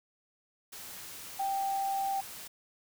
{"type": "tone in noise", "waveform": "sine", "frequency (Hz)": 784, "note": "G5", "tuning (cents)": 0, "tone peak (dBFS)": -29, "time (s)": [1.39, 2.21], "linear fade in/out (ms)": 10, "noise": "white", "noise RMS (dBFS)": -45, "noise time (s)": [0.72, 2.48], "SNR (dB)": 13, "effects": []}